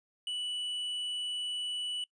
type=tone with tanh clipping; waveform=sine; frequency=2960 Hz; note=F#7; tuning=in tune; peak=-34 dBFS; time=0.27-2.04 s; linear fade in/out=2 ms; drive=6 dB; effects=noise-tail reverb RT60 0.1 s tail -23 dB re dry + resampled to 22050 Hz